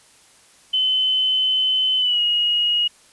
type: tone with pitch glide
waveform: sine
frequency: 3044 to 2885 Hz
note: F#7 to F#7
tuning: +48 to -44 cents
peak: -16 dBFS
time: 0.73-2.88 s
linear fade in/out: 10 ms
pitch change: -92 cents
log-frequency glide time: 1.98-2.2 s
effects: white hiss -52 dBFS RMS until 3.12 s + resampled to 24000 Hz